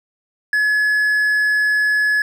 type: tone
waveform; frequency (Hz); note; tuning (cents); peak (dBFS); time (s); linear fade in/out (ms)
triangle; 1700; G#6; +40; -12; 0.53-2.22; 2
effects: none